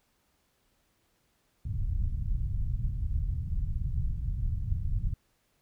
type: low-pass noise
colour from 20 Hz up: pink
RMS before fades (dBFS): -30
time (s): 1.65-5.14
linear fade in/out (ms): 5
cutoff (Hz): 120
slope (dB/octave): 24
effects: pink hiss -72 dBFS RMS until 5.61 s